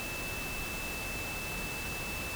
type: tone in noise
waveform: sine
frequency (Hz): 2637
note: E7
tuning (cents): 0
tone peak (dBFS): -39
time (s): 0-2.35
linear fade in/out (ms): 0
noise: pink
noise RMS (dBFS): -39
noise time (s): 0-2.35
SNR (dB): -3
effects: none